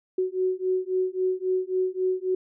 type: beating tone pair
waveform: sine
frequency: 369.7 / 373.4 Hz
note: F#4 / F#4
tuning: -1 / +16 cents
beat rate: 3.7 Hz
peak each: -26 dBFS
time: 0.18-2.35 s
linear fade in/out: 5 ms
effects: none